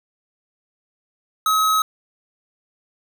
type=tone; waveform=square; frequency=1278 Hz; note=D#6; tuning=46 cents sharp; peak=-16 dBFS; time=1.46-1.82 s; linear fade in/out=2 ms; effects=none